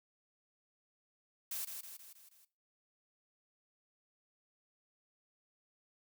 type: noise with echo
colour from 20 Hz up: blue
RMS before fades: -40 dBFS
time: 1.51-1.65 s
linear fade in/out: 5 ms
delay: 160 ms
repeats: 5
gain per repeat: -5 dB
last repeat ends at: 2.45 s
effects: noise-tail reverb RT60 0.3 s tail -17 dB re dry